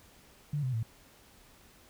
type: tone with pitch steps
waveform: sine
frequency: 146.83 / 128.56 / 112.57 Hz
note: D3 / C3 / A2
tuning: 0 / -30 / +40 cents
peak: -29 dBFS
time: 0.53-0.83 s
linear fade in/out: 5 ms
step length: 100 ms
effects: pink hiss -59 dBFS RMS until 1.89 s